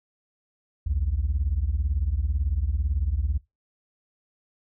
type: beating tone pair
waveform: sine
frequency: 60.5 / 78.5 Hz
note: B1 / D#2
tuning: -35 / +16 cents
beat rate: 18 Hz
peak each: -24 dBFS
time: 0.86-3.38 s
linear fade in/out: 10 ms
effects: noise-tail reverb RT60 0.2 s tail -21 dB re dry + tanh soft clip ceiling -17 dBFS